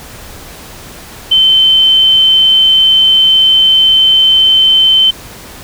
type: tone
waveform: sine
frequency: 3081 Hz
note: G7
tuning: 31 cents flat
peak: -4 dBFS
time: 1.31-5.11 s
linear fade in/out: 10 ms
effects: pink hiss -31 dBFS RMS until 5.63 s